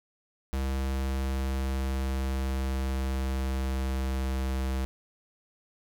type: tone with pitch glide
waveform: square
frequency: 66.7 to 65.74 Hz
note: C2 to C2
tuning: +34 to +9 cents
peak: -28 dBFS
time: 0.53-4.85 s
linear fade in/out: 0 ms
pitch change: -25 cents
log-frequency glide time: 0.64-4.52 s
effects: none